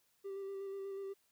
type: tone with vibrato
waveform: triangle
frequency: 392 Hz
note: G4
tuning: in tune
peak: -38 dBFS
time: 0.24-1.14 s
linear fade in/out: 20 ms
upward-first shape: square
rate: 8.2 Hz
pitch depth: 15 cents each way
effects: tanh soft clip ceiling -34 dBFS + white hiss -75 dBFS RMS until 1.31 s